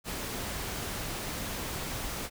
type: noise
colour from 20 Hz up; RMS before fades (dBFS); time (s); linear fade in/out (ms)
pink; -36; 0.04-2.3; 50
effects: none